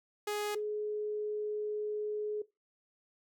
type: tone pair in turn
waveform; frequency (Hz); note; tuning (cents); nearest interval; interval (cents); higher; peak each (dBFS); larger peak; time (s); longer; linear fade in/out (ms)
sawtooth / sine; 416.7 / 422; G#4 / G#4; +6 / +28; unison; 22; second; -29 / -32; first; 0.27-0.55 / 0.55-2.42; second; 5
effects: noise-tail reverb RT60 0.2 s tail -18 dB re dry